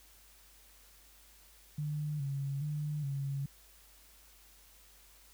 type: tone with vibrato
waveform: sine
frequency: 144.1 Hz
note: D3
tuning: 33 cents flat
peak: -33 dBFS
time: 1.78-3.46 s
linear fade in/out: 5 ms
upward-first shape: square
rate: 1.2 Hz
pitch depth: 68 cents each way
effects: added 50 Hz sine -63 dBFS peak until 5.33 s + white hiss -61 dBFS RMS until 5.33 s